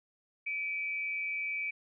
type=tone pair together; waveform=sine; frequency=2309 / 2489 Hz; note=D7 / D#7; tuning=-30 / 0 cents; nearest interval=minor second; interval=130 cents; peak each=-33 / -40 dBFS; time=0.46-1.71 s; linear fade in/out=10 ms; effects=none